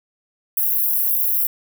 white high-pass noise, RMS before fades -19 dBFS, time 0.57-1.47 s, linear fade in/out 2 ms, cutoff 11000 Hz, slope 96 dB/octave, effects none

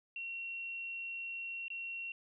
sine tone with dropouts, 2733 Hz, F7, 38 cents flat, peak -39 dBFS, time 0.16-2.12 s, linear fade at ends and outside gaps 2 ms, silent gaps 1.682-1.702 s, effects none

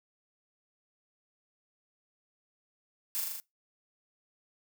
blue noise with echo, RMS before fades -33 dBFS, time 3.15-3.2 s, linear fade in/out 0 ms, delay 40 ms, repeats 5, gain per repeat -2 dB, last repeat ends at 3.4 s, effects noise-tail reverb RT60 0.2 s tail -23 dB re dry

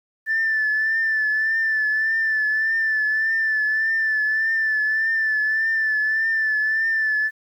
sine tone with vibrato, 1760 Hz, A6, in tune, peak -17 dBFS, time 0.26-7.31 s, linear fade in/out 50 ms, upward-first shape triangle, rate 1.7 Hz, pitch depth 43 cents each way, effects tanh soft clip ceiling -14 dBFS + 9-bit

